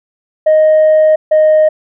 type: tone pair in turn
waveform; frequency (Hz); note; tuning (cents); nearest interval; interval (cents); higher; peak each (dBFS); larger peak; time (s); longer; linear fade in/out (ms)
sine; 622.3 / 620.1; D#5 / D#5; 0 / -6; unison; 6; first; -3; neither; 0.46-1.16 / 1.31-1.69; first; 10
effects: tanh soft clip ceiling -3 dBFS